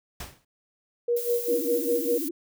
pink noise with exponential decay, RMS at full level -33 dBFS, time 0.2-0.45 s, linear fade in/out 5 ms, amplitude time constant 54 ms
sine tone with tremolo, 477.1 Hz, A#4, 40 cents sharp, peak -20 dBFS, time 1.08-2.18 s, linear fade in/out 5 ms, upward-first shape sine, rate 5 Hz, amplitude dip 85%
violet noise, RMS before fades -34 dBFS, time 1.16-2.29 s, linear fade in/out 10 ms
sine tone with vibrato, 305.2 Hz, D#4, 33 cents flat, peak -29 dBFS, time 1.48-2.31 s, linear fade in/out 5 ms, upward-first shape sine, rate 15 Hz, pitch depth 220 cents each way
effects none

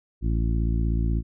harmonic tone, 56.3 Hz, A1, 40 cents sharp, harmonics 1 / 2 / 3 / 4 / 5 / 6, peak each -22 / -28 / -32 / -34 / -36 / -38 dBFS, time 0.21-1.23 s, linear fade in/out 50 ms, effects none

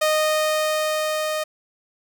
sawtooth tone with level ramp, 618 Hz, D#5, 12 cents flat, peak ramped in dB -13 to -19 dBFS, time 0.01-1.44 s, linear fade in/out 10 ms, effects none

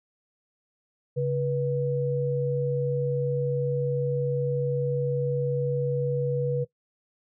sine tone pair together, 138.59 / 486.8 Hz, C#3 / B4, 0 / -25 cents, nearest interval octave + minor seventh, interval 2175 cents, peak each -26 dBFS, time 1.16-6.65 s, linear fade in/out 20 ms, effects noise-tail reverb RT60 0.1 s tail -18 dB re dry

